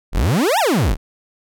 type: exponential two-way sweep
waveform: 40% pulse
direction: up then down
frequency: 30.87 to 964 to 30.87 Hz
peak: -13 dBFS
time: 0.12-0.97 s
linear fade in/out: 50 ms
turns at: 0.59 s
effects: none